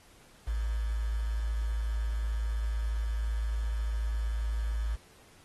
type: tone with quantisation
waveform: sine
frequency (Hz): 55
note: A1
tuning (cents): 0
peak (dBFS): -28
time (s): 0.47-4.96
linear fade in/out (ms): 10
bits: 8
effects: pink hiss -59 dBFS RMS until 5.44 s + AAC 32 kbps